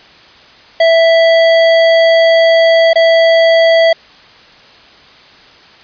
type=tone with dropouts; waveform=square; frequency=659.3 Hz; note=E5; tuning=in tune; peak=-6 dBFS; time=0.8-3.93 s; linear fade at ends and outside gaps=5 ms; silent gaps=2.933-2.956 s; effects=white hiss -40 dBFS RMS until 5.83 s + resampled to 11025 Hz